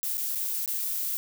violet noise with dropouts, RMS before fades -30 dBFS, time 0.03-1.17 s, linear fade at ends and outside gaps 0 ms, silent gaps 0.171-0.179 / 0.35-0.356 / 0.659-0.677 s, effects none

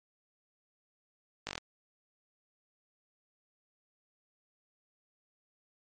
slowing click train, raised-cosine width 0.2 ms, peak -18 dBFS, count 6, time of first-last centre 1.47-1.579 s, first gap 19 ms, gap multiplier 1.07, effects MP3 48 kbps

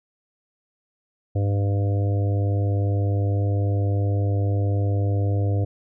harmonic tone with a mistuned harmonic, 99.9 Hz, G2, 33 cents sharp, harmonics 1 / 3 / 4 / 5 / 6 / 7, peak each -19 / -32 / -36 / -33 / -38 / -38 dBFS, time 1.35-5.65 s, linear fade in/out 10 ms, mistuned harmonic 1, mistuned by +21 cents, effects none

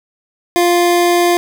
25% pulse tone, 349.2 Hz, F4, in tune, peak -6 dBFS, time 0.56-1.37 s, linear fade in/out 0 ms, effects none

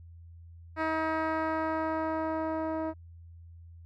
10% pulse tone with low-pass filter sweep, 318.2 Hz, D#4, 39 cents sharp, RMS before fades -31 dBFS, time 0.76-2.94 s, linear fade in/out 50 ms, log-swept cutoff 2000 to 670 Hz, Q 0.88, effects added 84 Hz sine -47 dBFS peak until 3.85 s

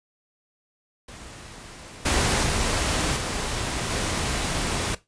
pink noise with level steps, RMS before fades -42 / -22 / -24 / -28 / -26 dBFS, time 1.08-4.95 s, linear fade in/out 5 ms, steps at 2.05 / 2.43 / 3.16 / 3.9 s, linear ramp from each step 10 ms, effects noise-tail reverb RT60 0.2 s tail -17 dB re dry + resampled to 22050 Hz

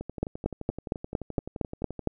two click trains, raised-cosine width 2 ms, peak -12 / -22 dBFS, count 9 / 24, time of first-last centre 0.23-2.073 / 0.01-1.993 s, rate 4.34 / 11.6 Hz, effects none

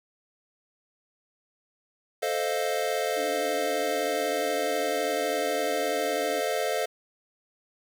square chord, F dominant seventh, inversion first, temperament equal, 440 / 523.3 / 622.3 / 698.5 Hz, A4 / C5 / Eb5 / F5, 0 / 0 / 0 / 0 cents, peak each -32 dBFS, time 2.22-6.86 s, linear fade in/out 10 ms
sine tone with vibrato, 295.5 Hz, D4, 11 cents sharp, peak -36 dBFS, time 3.16-6.41 s, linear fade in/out 20 ms, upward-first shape triangle, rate 12 Hz, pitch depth 87 cents each way
effects 10-bit

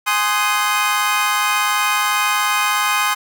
25% pulse chord, Ab dominant seventh, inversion none, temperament equal with one note detuned, 830.6 / 1046.5 / 1244.5 / 1519 Hz, Ab5 / C6 / Eb6 / Gb6, 0 / 0 / 0 / +45 cents, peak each -19 / -16 / -16 / -21 dBFS, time 0.06-3.15 s, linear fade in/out 20 ms, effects none

